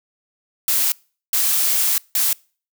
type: noise bursts at uneven times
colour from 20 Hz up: blue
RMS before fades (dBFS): -18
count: 3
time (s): 0.68-0.92 / 1.33-1.98 / 2.15-2.33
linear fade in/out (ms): 2
effects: noise-tail reverb RT60 0.4 s tail -26 dB re dry